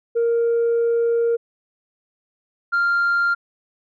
sine tone pair in turn, 466.2 / 1393.5 Hz, A#4 / F6, 0 / -4 cents, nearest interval octave + perfect fifth, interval 1896 cents, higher second, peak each -14 dBFS, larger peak neither, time 0.15-1.37 / 2.72-3.35 s, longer first, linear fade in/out 20 ms, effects tanh soft clip ceiling -14 dBFS

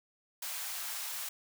white high-pass noise, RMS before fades -39 dBFS, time 0.42-1.29 s, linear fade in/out 5 ms, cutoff 690 Hz, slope 24 dB/octave, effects none

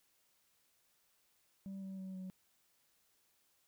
sine tone with pitch steps, 194.2 / 191.64 / 189.11 / 186.61 Hz, G3 / G3 / F#3 / F#3, -16 / -39 / +38 / +15 cents, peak -40 dBFS, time 1.66-2.3 s, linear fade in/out 0 ms, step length 160 ms, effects tanh soft clip ceiling -42 dBFS + white hiss -75 dBFS RMS until 3.67 s

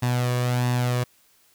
sawtooth tone with flanger, 123.47 Hz, B2, in tune, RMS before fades -23 dBFS, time 0.02-1.04 s, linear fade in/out 10 ms, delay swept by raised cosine 1.1 to 1.78 ms, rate 1.5 Hz, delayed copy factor +0.55, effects white hiss -60 dBFS RMS until 1.54 s

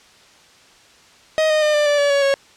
45% pulse tone with pitch steps, 628 / 616.5 / 605.2 / 594.1 / 583.2 / 572.6 / 562.1 / 551.8 Hz, D#5 / D#5 / D#5 / D5 / D5 / D5 / C#5 / C#5, +16 / -16 / -48 / +20 / -12 / -44 / +24 / -8 cents, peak -14 dBFS, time 1.38-2.34 s, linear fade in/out 0 ms, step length 120 ms, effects white hiss -49 dBFS RMS until 2.56 s + low-pass 6000 Hz 12 dB/octave

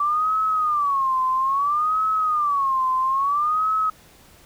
sine tone with vibrato, 1154 Hz, D6, 31 cents flat, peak -18 dBFS, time 0-3.9 s, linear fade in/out 5 ms, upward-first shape sine, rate 0.6 Hz, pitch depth 190 cents each way, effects pink hiss -51 dBFS RMS until 4.45 s

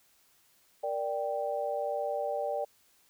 sine chord, G minor, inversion first, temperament equal, 466.2 / 587.3 / 784 Hz, Bb4 / D5 / G5, 0 / 0 / 0 cents, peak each -37 / -32 / -35 dBFS, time 0.83-2.65 s, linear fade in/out 10 ms, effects white hiss -66 dBFS RMS until 3.09 s

